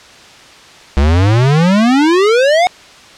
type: exponential sweep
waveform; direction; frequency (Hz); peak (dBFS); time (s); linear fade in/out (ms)
square; up; 66.8 to 744; -8; 0.97-2.67; 0
effects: white hiss -38 dBFS RMS until 3.17 s + low-pass 5000 Hz 12 dB/octave